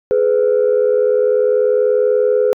sine tone pair together, 421.8 / 502 Hz, G#4 / B4, +27 / +28 cents, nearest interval minor third, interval 301 cents, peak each -13 / -12 dBFS, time 0.11-2.53 s, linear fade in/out 0 ms, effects tanh soft clip ceiling -6 dBFS

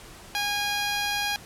10% pulse tone, 819 Hz, G#5, 24 cents flat, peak -17 dBFS, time 0.35-1.36 s, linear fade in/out 0 ms, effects pink hiss -46 dBFS RMS until 1.45 s + low-pass 12000 Hz 12 dB/octave

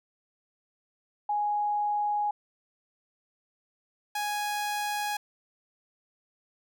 sine / sawtooth tone pair in turn, 830.6 / 830.6 Hz, G#5 / G#5, 0 / 0 cents, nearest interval unison, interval 0 cents, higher neither, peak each -25 / -25 dBFS, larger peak neither, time 1.29-2.31 / 4.15-5.17 s, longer neither, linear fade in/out 5 ms, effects none

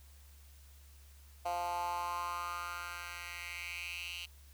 10% pulse tone with high-pass filter sweep, 174.61 Hz, F3, in tune, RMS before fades -40 dBFS, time 1.45-4.26 s, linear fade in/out 10 ms, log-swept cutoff 710 to 3000 Hz, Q 4.7, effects added 70 Hz sine -55 dBFS peak until 4.53 s + white hiss -64 dBFS RMS until 4.53 s

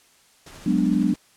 pink noise with tremolo, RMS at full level -42 dBFS, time 0.46-1.16 s, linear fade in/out 5 ms, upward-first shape triangle, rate 13 Hz, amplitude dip 30%
sine chord, G# half-diminished seventh, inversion third, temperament equal, 185 / 207.7 / 246.9 / 293.7 Hz, F#3 / G#3 / B3 / D4, 0 / 0 / 0 / 0 cents, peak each -23 dBFS, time 0.66-1.14 s, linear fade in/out 5 ms
effects white hiss -57 dBFS RMS until 1.36 s + low-pass 10000 Hz 12 dB/octave

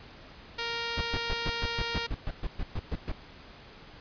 5% pulse tone, 466.3 Hz, A#4, 1 cent sharp, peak -19 dBFS, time 0.58-2.07 s, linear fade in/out 10 ms
brown noise bursts, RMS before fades -30 dBFS, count 14, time 0.97-3.118 s, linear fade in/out 5 ms, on 42 ms, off 120 ms
effects pink hiss -50 dBFS RMS until 4 s + resampled to 11025 Hz

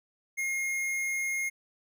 triangle tone with hard clipping, 2142 Hz, C7, 40 cents sharp, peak -30 dBFS, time 0.37-1.5 s, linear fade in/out 20 ms, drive 18 dB, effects none

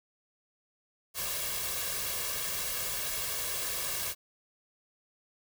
white noise with comb filter, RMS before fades -34 dBFS, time 1.14-4.15 s, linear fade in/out 50 ms, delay 1.8 ms, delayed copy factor +0.65, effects none

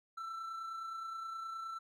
triangle tone with amplitude modulation, 1335 Hz, E6, 22 cents sharp, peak -37 dBFS, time 0.17-1.79 s, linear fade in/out 10 ms, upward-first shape sine, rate 29.6 Hz, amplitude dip 35%, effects none

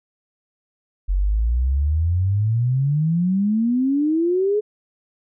sine exponential sweep, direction up, 44.63 to 429.4 Hz, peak -16 dBFS, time 1.08-4.61 s, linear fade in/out 20 ms, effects none

